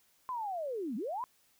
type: linear two-way sweep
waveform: sine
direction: down then up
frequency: 1042 to 196 to 1042 Hz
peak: -34 dBFS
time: 0.29-1.24 s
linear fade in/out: 0 ms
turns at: 0.96 s
effects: white hiss -69 dBFS RMS until 1.59 s